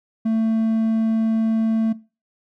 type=tone; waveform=triangle; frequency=223 Hz; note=A3; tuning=23 cents sharp; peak=-15 dBFS; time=0.25-1.93 s; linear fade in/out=10 ms; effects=noise-tail reverb RT60 0.3 s tail -18 dB re dry